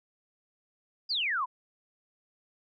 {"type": "exponential sweep", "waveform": "sine", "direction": "down", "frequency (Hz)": [5060, 944], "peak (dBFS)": -27, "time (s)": [1.09, 1.46], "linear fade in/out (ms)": 20, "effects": []}